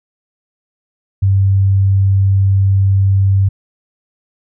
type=tone; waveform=sine; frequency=97.4 Hz; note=G2; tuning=11 cents flat; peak=-8 dBFS; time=1.22-3.49 s; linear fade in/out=10 ms; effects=none